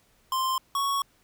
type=tone pair in turn; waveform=square; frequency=1046.5 / 1110.8 Hz; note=C6 / C#6; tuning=0 / +3 cents; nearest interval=minor second; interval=103 cents; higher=second; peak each=-25 dBFS; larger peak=neither; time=0.32-0.58 / 0.75-1.02 s; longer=second; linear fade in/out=2 ms; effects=pink hiss -64 dBFS RMS until 1.23 s